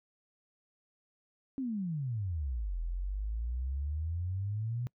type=exponential two-way sweep; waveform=sine; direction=down then up; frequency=276.9 to 40.89 to 124.8 Hz; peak=-32 dBFS; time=1.58-4.87 s; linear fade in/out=0 ms; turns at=2.8 s; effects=noise-tail reverb RT60 0.1 s tail -25 dB re dry